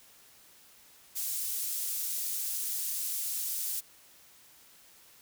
pink high-pass noise, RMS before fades -34 dBFS, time 1.15-3.81 s, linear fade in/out 20 ms, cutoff 8800 Hz, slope 12 dB/octave, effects white hiss -58 dBFS RMS until 5.21 s

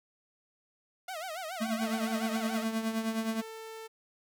sawtooth tone with vibrato, 689 Hz, F5, 24 cents flat, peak -33 dBFS, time 1.08-2.64 s, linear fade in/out 5 ms, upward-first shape sine, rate 7.1 Hz, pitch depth 190 cents each way
square tone with tremolo, 223.2 Hz, A3, 25 cents sharp, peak -28 dBFS, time 1.6-3.42 s, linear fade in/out 20 ms, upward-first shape triangle, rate 9.6 Hz, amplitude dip 75%
sawtooth tone, 444.9 Hz, A4, 19 cents sharp, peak -38 dBFS, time 1.81-3.88 s, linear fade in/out 20 ms
effects none

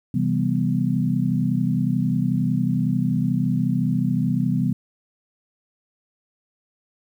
sine chord, C major seventh, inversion none, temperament equal, 130.81 / 164.81 / 196 / 246.9 Hz, C3 / E3 / G3 / B3, 0 / 0 / 0 / 0 cents, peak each -24 dBFS, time 0.14-4.73 s, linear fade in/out 5 ms, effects 9-bit

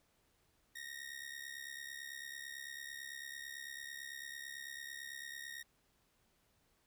sawtooth ring-modulated tone, 1864.7 Hz, A#6, in tune, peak -39 dBFS, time 0.75-5.63 s, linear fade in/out 10 ms, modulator 34.5 Hz, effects pink hiss -75 dBFS RMS until 6.86 s

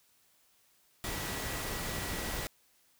sine tone in noise, 1938 Hz, B6, 33 cents flat, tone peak -46 dBFS, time 1.04-2.47 s, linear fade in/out 0 ms, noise pink, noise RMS -37 dBFS, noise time 1.04-2.47 s, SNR -12 dB, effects white hiss -68 dBFS RMS until 2.99 s

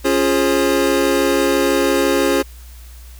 square chord, Db major seventh, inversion none, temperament equal with one note detuned, 277.2 / 349.2 / 415.3 / 535.2 Hz, Db4 / F4 / Ab4 / C5, 0 / 0 / 0 / +39 cents, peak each -20 dBFS, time 0.04-2.43 s, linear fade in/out 20 ms, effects added 60 Hz sine -35 dBFS peak until 3.19 s + white hiss -46 dBFS RMS until 3.19 s

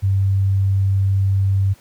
sine tone, 97.3 Hz, G2, 12 cents flat, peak -13 dBFS, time 0.02-1.74 s, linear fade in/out 20 ms, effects pink hiss -51 dBFS RMS until 1.8 s + high-pass 60 Hz 12 dB/octave

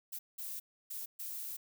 violet noise bursts at uneven times, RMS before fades -42 dBFS, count 4, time 0.12-0.19 / 0.38-0.6 / 0.9-1.06 / 1.19-1.57 s, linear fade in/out 10 ms, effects none

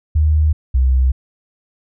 sine tone pair in turn, 76.8 / 64.58 Hz, D#2 / C2, -22 / -22 cents, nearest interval minor third, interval 300 cents, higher first, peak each -10 dBFS, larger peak neither, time 0.15-0.53 / 0.74-1.12 s, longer neither, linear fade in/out 10 ms, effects none

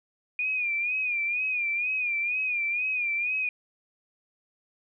sine tone with vibrato, 2438 Hz, D#7, 36 cents flat, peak -25 dBFS, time 0.39-3.49 s, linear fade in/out 2 ms, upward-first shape sine, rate 2.1 Hz, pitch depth 78 cents each way, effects none

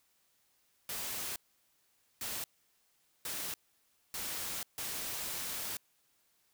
white noise bursts at uneven times, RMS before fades -39 dBFS, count 5, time 0.89-1.36 / 2.21-2.44 / 3.25-3.54 / 4.14-4.63 / 4.78-5.77 s, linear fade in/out 2 ms, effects white hiss -73 dBFS RMS until 6.53 s

